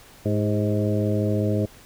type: harmonic tone with a mistuned harmonic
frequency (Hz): 105.1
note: G#2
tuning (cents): +21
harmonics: 1 / 2 / 3 / 4 / 5 / 6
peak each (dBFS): -23 / -26 / -28 / -29 / -30 / -31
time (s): 0.25-1.66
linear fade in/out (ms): 10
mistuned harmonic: 4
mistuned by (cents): -47
effects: pink hiss -49 dBFS RMS until 1.85 s